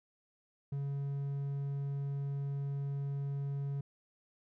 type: tone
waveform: triangle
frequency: 140 Hz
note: C#3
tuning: 18 cents sharp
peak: -32 dBFS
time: 0.72-3.81 s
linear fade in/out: 5 ms
effects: none